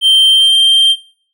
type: tone with pitch glide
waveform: triangle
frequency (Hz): 3136 to 3161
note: G7 to G7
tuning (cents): 0 to +14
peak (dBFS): -4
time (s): 0.01-0.96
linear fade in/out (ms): 50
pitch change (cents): +14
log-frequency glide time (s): 0.29-0.57
effects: noise-tail reverb RT60 0.5 s tail -19 dB re dry